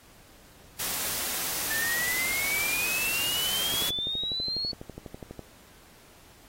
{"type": "noise", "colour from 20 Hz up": "white", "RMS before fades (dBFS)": -31, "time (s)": [0.79, 3.9], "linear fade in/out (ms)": 10}
{"type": "exponential sweep", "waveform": "sine", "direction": "up", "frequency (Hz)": [1757, 4435], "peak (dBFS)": -28, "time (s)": [1.7, 4.72], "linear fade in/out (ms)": 10}
{"type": "click train", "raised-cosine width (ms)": 2, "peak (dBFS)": -25, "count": 21, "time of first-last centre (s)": [3.74, 5.393], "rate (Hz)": 12.1}
{"effects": ["pink hiss -55 dBFS RMS until 6.48 s", "AAC 48 kbps"]}